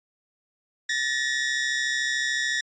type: tone pair together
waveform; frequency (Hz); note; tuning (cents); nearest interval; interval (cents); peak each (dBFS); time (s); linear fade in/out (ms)
sawtooth; 1760 / 1893.7; A6 / A#6; 0 / +27; minor second; 127; -23; 0.89-2.61; 5
effects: resampled to 16000 Hz